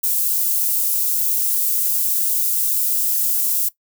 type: high-pass noise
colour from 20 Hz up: white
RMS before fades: -19 dBFS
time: 0.03-3.69 s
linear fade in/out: 10 ms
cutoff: 11000 Hz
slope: 12 dB/octave
effects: noise-tail reverb RT60 0.1 s tail -18 dB re dry